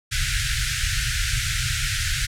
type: band-stop noise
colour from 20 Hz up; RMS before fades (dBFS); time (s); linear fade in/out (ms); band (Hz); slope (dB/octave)
pink; -23; 0.11-2.27; 20; 140 to 1400; 96
effects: low-pass 9000 Hz 12 dB/octave